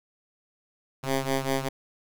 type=ring-modulated tone; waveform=10% pulse; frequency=134.6 Hz; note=C3; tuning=49 cents sharp; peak=-14 dBFS; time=1.03-1.69 s; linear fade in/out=10 ms; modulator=132 Hz; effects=none